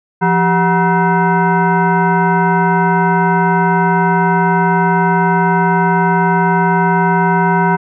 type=tone with frequency modulation; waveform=sine; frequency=392 Hz; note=G4; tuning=in tune; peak=-9 dBFS; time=0.21-7.77 s; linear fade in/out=20 ms; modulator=564 Hz; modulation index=1.8; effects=none